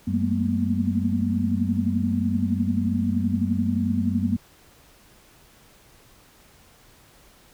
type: tone cluster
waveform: sine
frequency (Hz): 93.9 / 191.5 / 219.9 / 232.1 / 243.1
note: F#2 / G3 / A3 / A#3 / B3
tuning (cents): +26 / -40 / -1 / -7 / -27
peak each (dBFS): -27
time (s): 0.07-4.37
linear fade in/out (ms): 10
effects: pink hiss -54 dBFS RMS until 7.53 s